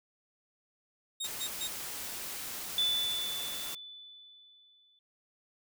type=tone bursts; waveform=25% pulse; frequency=3729 Hz; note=A#7; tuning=in tune; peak=-30 dBFS; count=3; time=1.2-1.676 s; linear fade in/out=10 ms; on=72 ms; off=130 ms
type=noise; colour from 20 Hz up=white; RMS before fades=-40 dBFS; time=1.24-3.75 s; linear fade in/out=5 ms
type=tone with exponential decay; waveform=sine; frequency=3490 Hz; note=A7; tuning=15 cents flat; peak=-25 dBFS; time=2.78-4.99 s; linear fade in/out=2 ms; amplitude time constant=480 ms
effects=none